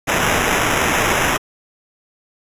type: noise with sample-and-hold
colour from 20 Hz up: white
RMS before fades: -17 dBFS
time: 0.07-1.38 s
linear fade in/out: 20 ms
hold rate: 4410 Hz
effects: resampled to 32000 Hz